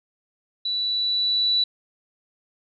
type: tone with level ramp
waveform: sine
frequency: 3951 Hz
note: B7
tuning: in tune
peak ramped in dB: -23 to -17 dBFS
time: 0.65-1.64 s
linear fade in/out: 5 ms
effects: none